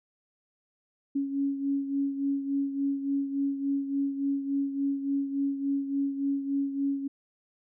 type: beating tone pair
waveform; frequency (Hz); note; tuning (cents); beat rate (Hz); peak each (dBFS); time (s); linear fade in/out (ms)
sine; 277.2 / 280.7; C#4 / C#4; 0 / +22; 3.5; -27 / -34; 1.15-7.08; 10
effects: none